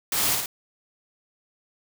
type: noise with echo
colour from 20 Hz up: white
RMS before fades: -25 dBFS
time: 0.12-0.35 s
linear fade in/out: 2 ms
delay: 55 ms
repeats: 2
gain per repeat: -3 dB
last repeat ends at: 0.46 s
effects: none